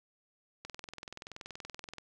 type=click train; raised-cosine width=0.2 ms; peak=-26 dBFS; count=29; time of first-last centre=0.65-1.983 s; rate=21 Hz; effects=none